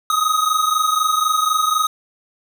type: tone pair together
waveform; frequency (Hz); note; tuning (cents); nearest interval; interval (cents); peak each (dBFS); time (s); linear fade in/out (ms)
square; 1246 / 1270; D#6 / D#6; +2 / +35; unison; 33; -19; 0.1-1.87; 2
effects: none